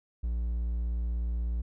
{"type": "tone", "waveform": "triangle", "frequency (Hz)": 58.27, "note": "A#1", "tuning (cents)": 0, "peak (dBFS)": -26, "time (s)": [0.23, 1.62], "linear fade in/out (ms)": 10, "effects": []}